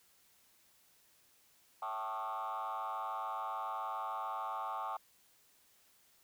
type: tone with frequency modulation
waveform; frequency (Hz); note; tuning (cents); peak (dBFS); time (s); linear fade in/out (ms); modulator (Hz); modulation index
sine; 987.8; B5; 0; -35; 1.82-4.97; 5; 107; 2.6
effects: tanh soft clip ceiling -34 dBFS + white hiss -68 dBFS RMS until 6.23 s